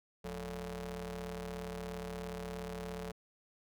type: ring-modulated tone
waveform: sawtooth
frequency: 130.6 Hz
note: C3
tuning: 3 cents flat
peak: -33 dBFS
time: 0.24-3.12 s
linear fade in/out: 10 ms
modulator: 308 Hz
effects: none